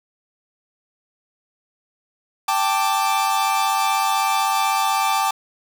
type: chord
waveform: 45% pulse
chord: G suspended second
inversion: none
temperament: equal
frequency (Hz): 784 / 880 / 1174.7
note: G5 / A5 / D6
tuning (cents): 0 / 0 / 0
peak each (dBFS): -22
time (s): 2.48-5.31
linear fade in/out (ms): 5
effects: none